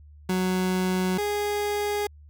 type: tone pair in turn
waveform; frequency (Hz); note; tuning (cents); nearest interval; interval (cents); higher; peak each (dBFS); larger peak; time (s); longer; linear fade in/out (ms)
30% pulse; 184.8 / 413.2; F#3 / G#4; -2 / -9; octave + major second; 1393; second; -20 / -22; first; 0.29-1.18 / 1.18-2.07; neither; 5
effects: added 74 Hz sine -46 dBFS peak until 2.29 s

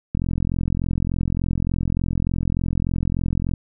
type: click train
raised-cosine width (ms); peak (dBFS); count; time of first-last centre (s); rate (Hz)
5; -10; 148; 0.15-3.537; 43.4
effects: none

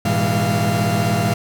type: tone cluster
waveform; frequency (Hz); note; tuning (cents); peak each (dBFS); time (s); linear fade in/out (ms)
40% pulse; 104.2 / 119.9 / 163 / 201.7 / 691; G#2 / A#2 / E3 / G3 / F5; +6 / +49 / -19 / +50 / -19; -22; 0.05-1.34; 5
effects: none

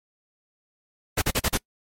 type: noise bursts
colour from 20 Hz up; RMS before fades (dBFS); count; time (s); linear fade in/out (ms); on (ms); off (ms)
pink; -22; 5; 1.17-1.576; 10; 50; 39
effects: noise-tail reverb RT60 0.1 s tail -26 dB re dry + MP3 64 kbps

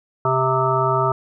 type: harmonic tone with a mistuned harmonic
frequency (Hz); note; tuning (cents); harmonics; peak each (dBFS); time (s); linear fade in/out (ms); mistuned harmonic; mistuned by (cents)
131.1; C3; +4; 1 / 3 / 5 / 7 / 9 / 10; -23 / -23 / -23 / -23 / -23 / -23; 0.25-1.12; 2; 10; -16
effects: none

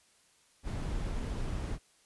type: noise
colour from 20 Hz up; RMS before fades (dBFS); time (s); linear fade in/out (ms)
brown; -35; 0.63-1.79; 50
effects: white hiss -66 dBFS RMS until 2.05 s + resampled to 24000 Hz

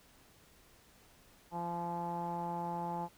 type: tone with low-pass filter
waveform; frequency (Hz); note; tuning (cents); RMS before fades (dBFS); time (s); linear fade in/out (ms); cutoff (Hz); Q
sawtooth; 172; F3; -26; -38; 1.51-3.09; 50; 870; 8.2
effects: pink hiss -63 dBFS RMS until 3.17 s

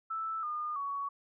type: tone with pitch steps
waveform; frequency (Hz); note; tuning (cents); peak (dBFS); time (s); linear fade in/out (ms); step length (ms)
sine; 1318.5 / 1216.1 / 1121.6; E6 / D#6 / C#6; 0 / -40 / +20; -33; 0.1-1.09; 10; 330
effects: none

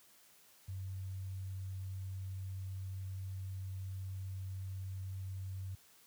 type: tone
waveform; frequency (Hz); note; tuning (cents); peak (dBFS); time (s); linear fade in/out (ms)
sine; 95.1; F#2; +48; -39; 0.68-5.75; 5
effects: white hiss -64 dBFS RMS until 6.06 s + high-pass 60 Hz 12 dB/octave

